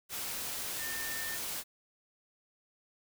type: tone in noise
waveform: sine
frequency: 1800 Hz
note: A6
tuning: 39 cents sharp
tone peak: -40 dBFS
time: 0.77-1.39 s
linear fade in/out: 50 ms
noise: white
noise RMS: -38 dBFS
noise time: 0.09-1.64 s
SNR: -5 dB
effects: none